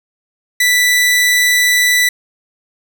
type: tone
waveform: sawtooth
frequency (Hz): 1975.5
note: B6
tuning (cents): 0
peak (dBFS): -6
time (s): 0.6-2.09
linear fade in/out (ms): 5
effects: none